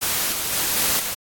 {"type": "noise with level steps", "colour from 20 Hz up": "white", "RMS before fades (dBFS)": [-22, -25, -22, -20, -26], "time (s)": [0.01, 1.15], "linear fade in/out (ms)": 20, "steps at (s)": [0.32, 0.52, 0.76, 0.99], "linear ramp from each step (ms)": 10, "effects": ["AAC 64 kbps"]}